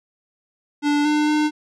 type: tone with pitch steps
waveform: square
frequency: 292.3 / 299.8 / 302.4 Hz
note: D4 / D4 / D#4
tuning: -8 / +36 / -49 cents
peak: -17 dBFS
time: 0.82-1.51 s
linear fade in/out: 50 ms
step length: 230 ms
effects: low-pass 6000 Hz 12 dB/octave